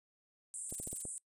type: band-pass noise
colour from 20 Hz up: pink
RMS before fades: -44 dBFS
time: 0.54-1.18 s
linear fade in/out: 0 ms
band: 7700 to 9600 Hz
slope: 96 dB/octave
type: noise bursts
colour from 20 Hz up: violet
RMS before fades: -45 dBFS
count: 8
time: 0.69-1.021 s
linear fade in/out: 5 ms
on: 23 ms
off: 21 ms
type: clicks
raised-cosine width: 2 ms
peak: -32 dBFS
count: 5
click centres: 0.725 / 0.8 / 0.874 / 0.93 / 1.053 s
effects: noise-tail reverb RT60 0.1 s tail -22 dB re dry + resampled to 32000 Hz